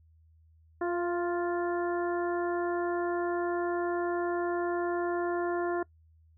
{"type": "harmonic tone with a mistuned harmonic", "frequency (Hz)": 350, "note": "F4", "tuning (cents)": 4, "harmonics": [1, 2, 3, 4, 5], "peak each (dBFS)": [-29, -35, -39, -41, -43], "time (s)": [0.81, 5.83], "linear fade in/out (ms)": 5, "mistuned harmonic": 2, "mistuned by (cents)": -23, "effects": ["noise-tail reverb RT60 0.1 s tail -23 dB re dry", "added 80 Hz sine -58 dBFS peak until 6.37 s"]}